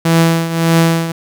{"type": "tone with tremolo", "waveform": "sawtooth", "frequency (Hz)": 165.3, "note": "E3", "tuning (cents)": 5, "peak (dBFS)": -3, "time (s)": [0.05, 1.12], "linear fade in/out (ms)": 5, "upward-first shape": "triangle", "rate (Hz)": 1.7, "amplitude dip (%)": 75, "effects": []}